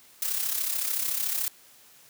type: noise with amplitude modulation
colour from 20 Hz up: blue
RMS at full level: -26 dBFS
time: 0.22-1.48 s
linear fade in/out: 2 ms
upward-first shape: sine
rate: 33.7 Hz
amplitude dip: 60%
effects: white hiss -55 dBFS RMS until 2.09 s + high-pass 80 Hz 12 dB/octave